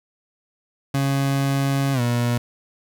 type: tone with pitch glide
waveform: 30% pulse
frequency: 137.8 to 119.96 Hz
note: C#3 to B2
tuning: -10 to -50 cents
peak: -16 dBFS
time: 0.94-2.38 s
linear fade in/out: 5 ms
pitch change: -240 cents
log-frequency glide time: 1.93-2.01 s
effects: none